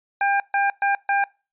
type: tone bursts at uneven times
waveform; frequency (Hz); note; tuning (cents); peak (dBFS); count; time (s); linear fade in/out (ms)
25% pulse; 799; G5; +33; -14; 4; 0.21-0.4 / 0.54-0.7 / 0.82-0.95 / 1.09-1.24; 2
effects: noise-tail reverb RT60 0.3 s tail -23 dB re dry + resampled to 8000 Hz